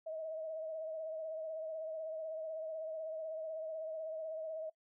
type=tone with vibrato; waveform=sine; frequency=636 Hz; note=D#5; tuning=38 cents sharp; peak=-39 dBFS; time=0.06-4.7 s; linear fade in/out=10 ms; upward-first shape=triangle; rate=16 Hz; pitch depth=48 cents each way; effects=noise-tail reverb RT60 0.1 s tail -22 dB re dry